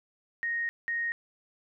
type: tone bursts at uneven times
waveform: sine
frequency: 1864.7 Hz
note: A#6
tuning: in tune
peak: -28 dBFS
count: 2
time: 0.43-0.69 / 0.88-1.12 s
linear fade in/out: 0 ms
effects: none